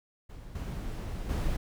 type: noise with level steps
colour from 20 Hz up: brown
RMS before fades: -45 / -36 / -30 dBFS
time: 0.29-1.57 s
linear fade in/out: 10 ms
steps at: 0.55 / 1.29 s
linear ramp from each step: 5 ms
effects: none